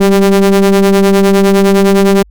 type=ring-modulated tone; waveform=square; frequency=99.3 Hz; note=G2; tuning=23 cents sharp; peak=-3 dBFS; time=0-2.23 s; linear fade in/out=10 ms; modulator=293 Hz; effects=added 50 Hz sine -38 dBFS peak until 2.3 s